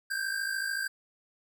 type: tone pair together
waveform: square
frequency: 1547.4 / 1601 Hz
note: G6 / G6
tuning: -23 / +36 cents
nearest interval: minor second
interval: 59 cents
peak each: -35 / -33 dBFS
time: 0.1-0.88 s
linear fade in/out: 10 ms
effects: none